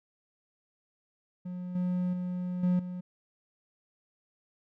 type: tone with level steps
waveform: triangle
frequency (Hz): 180.1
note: F#3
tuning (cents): -46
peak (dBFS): -33 / -25 / -29 / -21 / -33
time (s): 1.45-3.01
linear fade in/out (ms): 10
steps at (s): 1.75 / 2.13 / 2.63 / 2.79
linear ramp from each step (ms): 5
effects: none